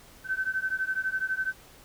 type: beating tone pair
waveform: sine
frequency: 1527 / 1539 Hz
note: G6 / G6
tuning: -46 / -32 cents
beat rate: 12 Hz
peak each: -30 dBFS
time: 0.24-1.54 s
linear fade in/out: 50 ms
effects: pink hiss -53 dBFS RMS until 1.84 s